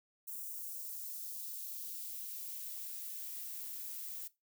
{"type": "noise with high-pass filter sweep", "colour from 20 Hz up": "violet", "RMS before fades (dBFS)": -44, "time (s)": [0.27, 4.28], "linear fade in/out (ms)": 10, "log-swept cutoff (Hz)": [7900, 810], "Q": 0.96, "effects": ["noise-tail reverb RT60 0.2 s tail -18 dB re dry"]}